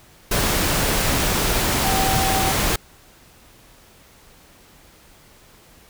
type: tone in noise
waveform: sine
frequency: 769 Hz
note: G5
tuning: 33 cents flat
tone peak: -22 dBFS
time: 1.84-2.52 s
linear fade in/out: 5 ms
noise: pink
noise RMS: -20 dBFS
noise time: 0.31-2.76 s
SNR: -5 dB
effects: pink hiss -50 dBFS RMS until 5.89 s